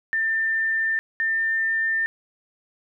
sine tone pair in turn, 1792 / 1798.4 Hz, A6 / A6, +31 / +37 cents, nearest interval unison, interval 6 cents, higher second, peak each -20 dBFS, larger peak neither, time 0.13-0.99 / 1.2-2.06 s, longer neither, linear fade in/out 0 ms, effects none

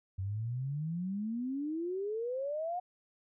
sine exponential sweep, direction up, 92.5 to 733 Hz, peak -33 dBFS, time 0.18-2.8 s, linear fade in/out 10 ms, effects none

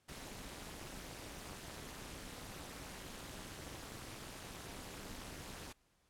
pink noise with amplitude modulation, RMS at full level -45 dBFS, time 0.08-5.73 s, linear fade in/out 10 ms, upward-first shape sine, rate 224 Hz, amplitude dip 95%, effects pink hiss -75 dBFS RMS until 6.09 s + low-pass 12000 Hz 12 dB/octave

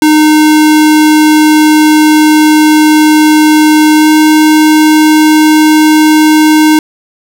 square tone with pitch glide, 306.9 to 308.9 Hz, D#4 to D#4, -24 to -12 cents, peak -3 dBFS, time 0.02-6.79 s, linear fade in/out 2 ms, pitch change +12 cents, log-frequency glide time 3.95-4.09 s, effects none

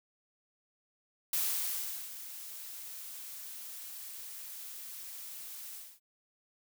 blue noise with ADSR envelope, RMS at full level -31 dBFS, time 1.33-6 s, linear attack 3 ms, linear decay 750 ms, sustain -14 dB, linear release 250 ms, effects none

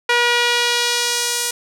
sawtooth tone with band-pass filter sweep, 480.1 Hz, B4, 49 cents flat, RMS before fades -18 dBFS, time 0.09-1.51 s, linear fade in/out 5 ms, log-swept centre 2100 to 8300 Hz, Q 0.98, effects none

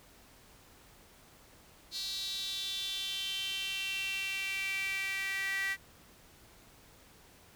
sawtooth tone with high-pass filter sweep, 388.5 Hz, G4, 16 cents flat, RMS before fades -36 dBFS, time 1.91-5.77 s, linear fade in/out 50 ms, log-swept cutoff 4200 to 1900 Hz, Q 6.8, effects pink hiss -59 dBFS RMS until 7.55 s

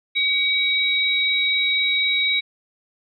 sine tone pair together, 2272 / 3826 Hz, C#7 / A#7, +42 / +44 cents, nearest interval major sixth, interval 902 cents, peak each -20 dBFS, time 0.15-2.41 s, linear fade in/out 20 ms, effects none

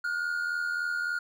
triangle tone pair together, 1424 / 1507.5 Hz, F6 / F#6, +33 / +32 cents, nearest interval minor second, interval 99 cents, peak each -27 / -34 dBFS, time 0.04-1.19 s, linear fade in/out 5 ms, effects none

